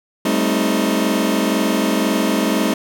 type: chord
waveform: sawtooth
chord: A half-diminished seventh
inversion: third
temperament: just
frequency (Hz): 198 / 220 / 264 / 316.8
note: G3 / A3 / C4 / Eb4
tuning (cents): +18 / 0 / +16 / +31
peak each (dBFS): -17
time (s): 0.25-2.74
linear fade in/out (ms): 5
effects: none

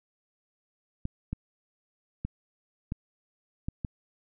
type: clicks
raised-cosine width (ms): 5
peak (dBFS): -19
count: 6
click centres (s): 1.054 / 1.33 / 2.25 / 2.921 / 3.685 / 3.848
effects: none

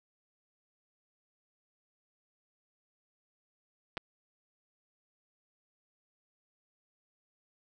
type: clicks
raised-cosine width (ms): 0.3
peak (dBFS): -20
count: 2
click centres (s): 3.971 / 3.977
effects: none

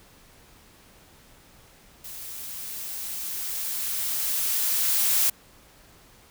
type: noise with level ramp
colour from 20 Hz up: blue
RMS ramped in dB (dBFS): -39 to -21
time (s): 2.04-5.3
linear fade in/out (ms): 5
effects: pink hiss -54 dBFS RMS until 6.3 s

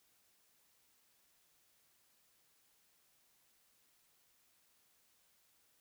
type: silence
effects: white hiss -73 dBFS RMS until 5.8 s

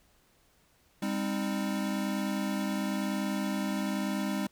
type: chord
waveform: square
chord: C minor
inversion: second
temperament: equal with one note detuned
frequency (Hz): 200.6 / 261.6 / 311.1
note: G3 / C4 / Eb4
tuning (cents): +40 / 0 / 0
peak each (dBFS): -32 / -37 / -37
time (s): 1.02-4.47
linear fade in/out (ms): 5
effects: pink hiss -66 dBFS RMS until 4.51 s

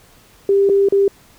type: tone with dropouts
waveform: sine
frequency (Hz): 396.3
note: G4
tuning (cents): +19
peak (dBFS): -10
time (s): 0.49-1.08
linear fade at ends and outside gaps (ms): 2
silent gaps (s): 0.691-0.696 / 0.887-0.923
effects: pink hiss -49 dBFS RMS until 1.38 s

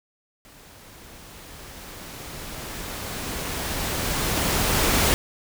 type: noise with level ramp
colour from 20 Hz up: pink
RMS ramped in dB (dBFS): -49 to -19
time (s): 0.45-5.14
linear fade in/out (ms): 0
effects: none

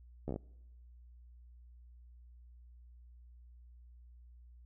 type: slowing click train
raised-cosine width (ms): 2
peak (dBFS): -25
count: 6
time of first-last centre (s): 0.28-0.361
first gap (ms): 13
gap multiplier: 1.11
effects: noise-tail reverb RT60 1.0 s tail -26 dB re dry + added 60 Hz sine -54 dBFS peak until 4.65 s

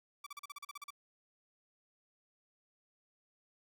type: tone bursts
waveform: sawtooth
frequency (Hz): 1156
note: D6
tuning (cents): -28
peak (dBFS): -40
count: 11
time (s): 0.24-0.905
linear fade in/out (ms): 5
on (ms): 25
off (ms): 39
effects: none

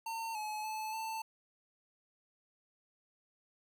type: tone with pitch steps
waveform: square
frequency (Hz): 907 / 854 / 868 / 888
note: A#5 / G#5 / A5 / A5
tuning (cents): -48 / +48 / -24 / +16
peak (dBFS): -38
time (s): 0.06-1.22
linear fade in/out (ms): 5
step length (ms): 290
effects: none

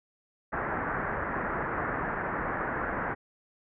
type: low-pass noise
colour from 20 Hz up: white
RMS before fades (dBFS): -32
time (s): 0.52-3.15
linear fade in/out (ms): 20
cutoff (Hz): 1800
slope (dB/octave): 48
effects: none

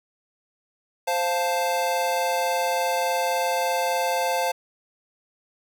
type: chord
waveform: square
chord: F major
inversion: second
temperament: equal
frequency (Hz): 523.3 / 698.5 / 880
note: C5 / F5 / A5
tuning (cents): 0 / 0 / 0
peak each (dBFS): -27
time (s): 1.07-4.52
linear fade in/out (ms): 10
effects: none

